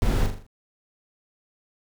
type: noise with echo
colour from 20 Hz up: brown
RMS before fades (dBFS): -21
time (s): 0.02-0.26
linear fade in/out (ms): 0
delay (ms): 41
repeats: 5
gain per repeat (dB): -6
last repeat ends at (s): 0.465
effects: none